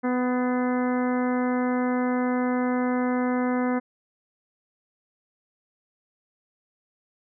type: harmonic tone with a mistuned harmonic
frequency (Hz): 249.7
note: B3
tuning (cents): +19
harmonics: 1 / 2 / 3 / 4 / 5 / 6 / 7 / 8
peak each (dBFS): -23 / -29 / -33 / -35 / -37 / -39 / -40 / -41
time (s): 0.03-3.8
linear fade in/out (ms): 20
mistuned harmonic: 8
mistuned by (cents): +45
effects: none